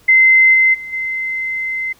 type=tone with level steps; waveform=sine; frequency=2067 Hz; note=C7; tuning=22 cents flat; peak=-6 / -8 / -26 / -18 dBFS; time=0.08-1.93 s; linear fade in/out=10 ms; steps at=0.53 / 0.73 / 0.92 s; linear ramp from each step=20 ms; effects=pink hiss -50 dBFS RMS until 1.99 s